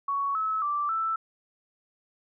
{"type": "tone with pitch steps", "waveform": "sine", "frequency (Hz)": [1117, 1296, 1170, 1324], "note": ["C#6", "E6", "D6", "E6"], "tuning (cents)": [13, -30, -7, 7], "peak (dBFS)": -25, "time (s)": [0.08, 1.16], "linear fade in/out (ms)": 5, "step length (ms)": 270, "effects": []}